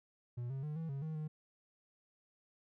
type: tone with pitch steps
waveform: triangle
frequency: 121.1 / 134.7 / 150.9 / 162.7 / 137.6 / 157.7 / 154 Hz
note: B2 / C#3 / D3 / E3 / C#3 / D#3 / D#3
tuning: -34 / -49 / +47 / -22 / -12 / +24 / -17 cents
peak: -36 dBFS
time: 0.37-1.28 s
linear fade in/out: 10 ms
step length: 130 ms
effects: none